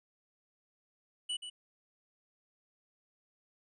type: tone with echo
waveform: square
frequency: 2956 Hz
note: F#7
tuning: 2 cents flat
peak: -34 dBFS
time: 1.29-1.37 s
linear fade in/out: 10 ms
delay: 130 ms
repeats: 1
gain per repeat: -8 dB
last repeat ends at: 1.5 s
effects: resampled to 24000 Hz